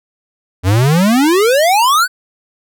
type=exponential sweep; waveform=square; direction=up; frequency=87.31 to 1555 Hz; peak=-9 dBFS; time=0.63-2.08 s; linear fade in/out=50 ms; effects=none